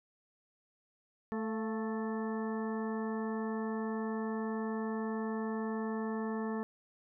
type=harmonic tone with a mistuned harmonic; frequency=220 Hz; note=A3; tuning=in tune; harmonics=1 / 2 / 3 / 4 / 5 / 6 / 8; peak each=-35 / -39 / -48 / -45 / -47 / -52 / -49 dBFS; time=1.32-6.63 s; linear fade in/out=0 ms; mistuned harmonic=3; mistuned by=+56 cents; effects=none